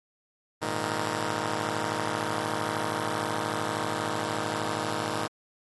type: chord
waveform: 5% pulse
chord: Ab suspended second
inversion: none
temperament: just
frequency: 103.83 / 116.8 / 155.74 Hz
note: Ab2 / Bb2 / Eb3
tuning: 0 / +4 / +2 cents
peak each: -23 dBFS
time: 0.61-5.28 s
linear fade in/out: 20 ms
effects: AAC 32 kbps